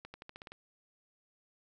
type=accelerating click train; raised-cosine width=0.3 ms; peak=-30 dBFS; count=8; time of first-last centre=0.05-0.52 s; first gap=90 ms; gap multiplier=0.9; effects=none